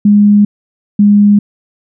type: tone pair in turn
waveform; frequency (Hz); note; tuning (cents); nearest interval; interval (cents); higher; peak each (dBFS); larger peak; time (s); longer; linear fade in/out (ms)
sine; 206 / 205.2; G#3 / G#3; -14 / -21; unison; 7; first; -3; neither; 0.05-0.45 / 0.99-1.39; neither; 5
effects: none